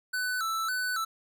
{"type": "tone with vibrato", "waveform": "square", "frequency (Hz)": 1408, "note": "F6", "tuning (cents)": 14, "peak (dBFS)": -29, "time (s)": [0.13, 1.05], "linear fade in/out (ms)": 10, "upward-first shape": "square", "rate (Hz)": 1.8, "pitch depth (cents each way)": 110, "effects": ["11-bit"]}